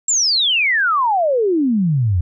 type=exponential sweep; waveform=sine; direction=down; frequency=7650 to 82.41 Hz; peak=-13 dBFS; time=0.08-2.21 s; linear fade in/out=5 ms; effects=none